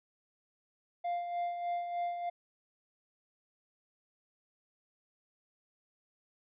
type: tone with tremolo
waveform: triangle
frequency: 698.5 Hz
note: F5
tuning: in tune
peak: -29 dBFS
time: 1.04-2.3 s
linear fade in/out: 10 ms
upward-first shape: sine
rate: 3.3 Hz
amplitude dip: 50%
effects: resampled to 8000 Hz